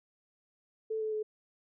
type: tone with pitch steps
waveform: sine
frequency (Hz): 440 / 434.4 / 429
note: A4 / A4 / A4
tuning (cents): 0 / -22 / -44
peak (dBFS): -31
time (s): 0.9-1.23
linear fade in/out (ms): 10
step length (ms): 110
effects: none